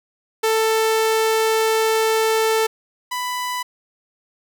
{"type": "tone pair in turn", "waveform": "sawtooth", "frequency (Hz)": [442.8, 994.1], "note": ["A4", "B5"], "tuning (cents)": [11, 11], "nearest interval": "octave + major second", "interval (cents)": 1400, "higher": "second", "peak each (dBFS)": [-12, -19], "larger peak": "first", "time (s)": [[0.43, 2.67], [3.11, 3.63]], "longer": "first", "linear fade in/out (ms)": 10, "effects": []}